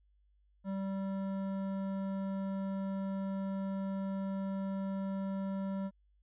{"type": "tone with hard clipping", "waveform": "triangle", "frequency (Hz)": 194, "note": "G3", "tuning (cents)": -18, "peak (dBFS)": -36, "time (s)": [0.64, 5.91], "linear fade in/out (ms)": 50, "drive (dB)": 16, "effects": ["added 50 Hz sine -66 dBFS peak until 6.22 s", "resampled to 8000 Hz"]}